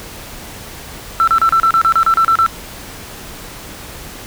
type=tone bursts; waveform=sine; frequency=1337 Hz; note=E6; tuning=24 cents sharp; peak=-7 dBFS; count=12; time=1.2-2.463 s; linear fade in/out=0 ms; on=75 ms; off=33 ms; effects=tanh soft clip ceiling -4 dBFS + pink hiss -32 dBFS RMS until 4.26 s